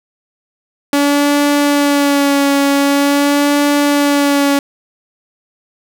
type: tone with vibrato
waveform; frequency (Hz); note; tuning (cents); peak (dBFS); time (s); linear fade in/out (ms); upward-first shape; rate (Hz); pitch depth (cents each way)
sawtooth; 284.5; C#4; +45; -6; 0.93-4.59; 2; sine; 0.45; 27
effects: none